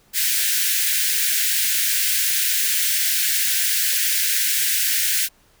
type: high-pass noise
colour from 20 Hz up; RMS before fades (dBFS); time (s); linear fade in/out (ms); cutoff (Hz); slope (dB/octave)
white; -20; 0.13-5.29; 50; 1500; 96
effects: pink hiss -57 dBFS RMS until 5.6 s